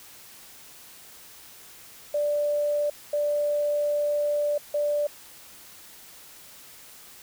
sine tone bursts at uneven times, 587.3 Hz, D5, in tune, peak -22 dBFS, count 3, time 2.14-2.9 / 3.13-4.58 / 4.74-5.07 s, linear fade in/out 5 ms, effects white hiss -48 dBFS RMS until 7.22 s

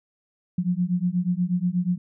sine beating tone pair, 174.4 / 182.7 Hz, F3 / F#3, -2 / -22 cents, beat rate 8.3 Hz, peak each -24 dBFS, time 0.58-1.98 s, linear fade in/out 5 ms, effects none

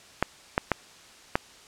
clicks, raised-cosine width 0.5 ms, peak -6 dBFS, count 4, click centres 0.226 / 0.579 / 0.717 / 1.355 s, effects white hiss -51 dBFS RMS until 1.67 s + low-pass 7000 Hz 12 dB/octave

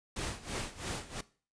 pink noise with tremolo, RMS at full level -36 dBFS, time 0.16-1.21 s, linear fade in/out 5 ms, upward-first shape sine, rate 3 Hz, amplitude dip 85%, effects noise-tail reverb RT60 0.4 s tail -19 dB re dry + resampled to 22050 Hz

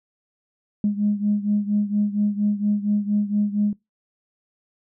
sine beating tone pair, 205.7 / 210 Hz, G#3 / G#3, -16 / +19 cents, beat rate 4.3 Hz, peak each -20 / -23 dBFS, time 0.84-3.73 s, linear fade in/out 2 ms, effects noise-tail reverb RT60 0.2 s tail -23 dB re dry + tanh soft clip ceiling -11 dBFS

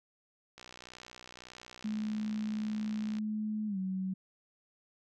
click train, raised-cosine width 0.2 ms, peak -31 dBFS, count 162, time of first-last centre 0.58-3.185 s, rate 61.8 Hz
sine tone with pitch glide, 214 to 188.46 Hz, A3 to F#3, -48 to +32 cents, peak -32 dBFS, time 1.84-4.14 s, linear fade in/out 10 ms, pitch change -220 cents, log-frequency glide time 3.67-3.78 s
effects none

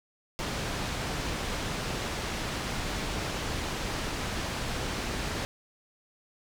pink low-pass noise, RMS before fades -33 dBFS, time 0.39-5.45 s, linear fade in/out 0 ms, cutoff 6300 Hz, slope 12 dB/octave, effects none

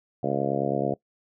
harmonic tone, 69.3 Hz, C#2, in tune, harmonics 2 / 3 / 4 / 5 / 6 / 7 / 8 / 9 / 10, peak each -32 / -32 / -32 / -32 / -32 / -32 / -32 / -32 / -32 dBFS, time 0.23-0.94 s, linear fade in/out 5 ms, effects noise-tail reverb RT60 0.1 s tail -20 dB re dry

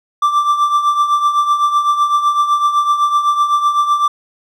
triangle tone with tremolo, 1174.7 Hz, D6, in tune, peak -6 dBFS, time 0.22-4.08 s, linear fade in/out 5 ms, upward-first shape triangle, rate 7.9 Hz, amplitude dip 70%, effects none

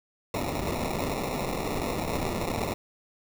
white noise with sample-and-hold, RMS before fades -30 dBFS, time 0.34-2.74 s, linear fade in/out 2 ms, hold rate 1575 Hz, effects none

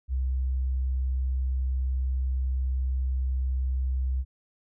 sine tone, 64.7 Hz, C2, 19 cents flat, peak -24 dBFS, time 0.08-4.25 s, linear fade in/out 50 ms, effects none

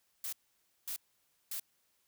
blue noise bursts, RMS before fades -39 dBFS, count 3, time 0.24-1.598 s, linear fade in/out 2 ms, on 86 ms, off 550 ms, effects white hiss -75 dBFS RMS until 2.07 s

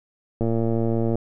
click train, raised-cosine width 2 ms, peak -11 dBFS, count 86, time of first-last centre 0.41-1.156 s, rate 114 Hz, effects none

